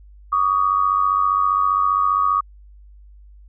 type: tone pair together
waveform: sine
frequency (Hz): 1136 / 1231.1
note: C#6 / D#6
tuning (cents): +42 / -19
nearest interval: minor second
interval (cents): 139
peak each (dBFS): -18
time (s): 0.32-2.41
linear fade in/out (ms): 10
effects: added 50 Hz sine -42 dBFS peak until 3.48 s